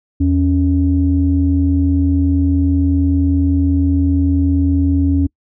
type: tone pair together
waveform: sine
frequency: 82.26 / 277.2 Hz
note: E2 / C#4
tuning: -3 / 0 cents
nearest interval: octave + major sixth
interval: 2103 cents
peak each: -13 dBFS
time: 0.2-5.27 s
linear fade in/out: 10 ms
effects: noise-tail reverb RT60 0.1 s tail -26 dB re dry + tanh soft clip ceiling -3 dBFS